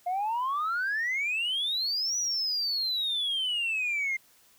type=exponential two-way sweep; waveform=sine; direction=up then down; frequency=698.5 to 5930 to 2087 Hz; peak=-25 dBFS; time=0.06-4.17 s; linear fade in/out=10 ms; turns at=2.17 s; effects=tanh soft clip ceiling -24 dBFS + white hiss -61 dBFS RMS until 4.58 s